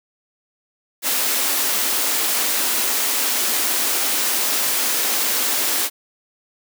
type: high-pass noise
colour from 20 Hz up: white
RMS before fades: -20 dBFS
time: 1.02-5.9 s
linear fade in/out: 50 ms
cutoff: 220 Hz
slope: 48 dB/octave
effects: none